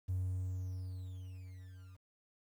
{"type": "tone with level ramp", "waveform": "triangle", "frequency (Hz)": 92.5, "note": "F#2", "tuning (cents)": 0, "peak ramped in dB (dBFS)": [-29, -50], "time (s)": [0.08, 1.97], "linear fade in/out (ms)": 20, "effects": ["tanh soft clip ceiling -29 dBFS", "11-bit"]}